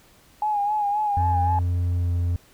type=tone with vibrato; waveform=sine; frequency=830.6 Hz; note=G#5; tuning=in tune; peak=-20 dBFS; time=0.42-1.59 s; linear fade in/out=2 ms; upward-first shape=sine; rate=3.8 Hz; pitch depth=50 cents each way
type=tone with pitch glide; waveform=triangle; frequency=88.1 to 87.04 Hz; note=F2 to F2; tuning=+16 to -5 cents; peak=-18 dBFS; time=1.17-2.36 s; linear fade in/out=0 ms; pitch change=-21 cents; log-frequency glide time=1.95-2.09 s
effects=tanh soft clip ceiling -10 dBFS + pink hiss -55 dBFS RMS until 2.53 s